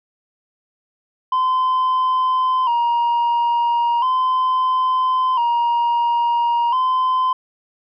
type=tone with vibrato; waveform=sine; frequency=985 Hz; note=B5; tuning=5 cents flat; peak=-12 dBFS; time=1.32-7.33 s; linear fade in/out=5 ms; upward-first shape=square; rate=0.37 Hz; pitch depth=72 cents each way; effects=tanh soft clip ceiling -14 dBFS